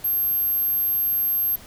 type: tone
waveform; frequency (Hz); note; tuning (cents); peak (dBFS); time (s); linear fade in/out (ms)
sine; 12500; G9; -6; -18; 0.04-1.56; 10
effects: tanh soft clip ceiling -16 dBFS + pink hiss -45 dBFS RMS until 1.66 s